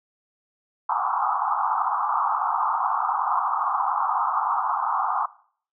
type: band-pass noise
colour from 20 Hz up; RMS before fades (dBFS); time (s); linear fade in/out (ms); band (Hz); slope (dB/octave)
white; -24; 0.89-5.26; 5; 750 to 1300; 96
effects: noise-tail reverb RT60 0.5 s tail -18 dB re dry